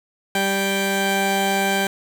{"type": "tone pair together", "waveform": "15% pulse", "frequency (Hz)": [195.82, 784], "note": ["G3", "G5"], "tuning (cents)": [-2, 0], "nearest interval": "2 octaves", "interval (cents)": 2402, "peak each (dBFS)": -15, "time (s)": [0.35, 1.87], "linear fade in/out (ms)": 2, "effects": []}